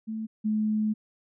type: tone pair in turn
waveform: sine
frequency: 220 / 214.7 Hz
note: A3 / A3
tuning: 0 / -42 cents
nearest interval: unison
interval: 42 cents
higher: first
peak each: -30 / -23 dBFS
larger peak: second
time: 0.07-0.27 / 0.44-0.94 s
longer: second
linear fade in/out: 20 ms
effects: none